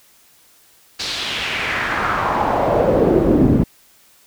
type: noise with band-pass filter sweep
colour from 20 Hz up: brown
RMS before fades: -17 dBFS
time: 0.99-3.64 s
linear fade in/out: 10 ms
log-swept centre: 4700 to 230 Hz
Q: 2.4
effects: white hiss -52 dBFS RMS until 4.26 s